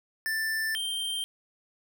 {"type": "tone pair in turn", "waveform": "square", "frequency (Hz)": [1771, 3156], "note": ["A6", "G7"], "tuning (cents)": [11, 11], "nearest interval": "minor seventh", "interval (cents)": 1000, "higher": "second", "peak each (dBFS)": [-28, -30], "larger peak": "first", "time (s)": [[0.26, 0.75], [0.75, 1.24]], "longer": "neither", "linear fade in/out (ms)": 0, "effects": []}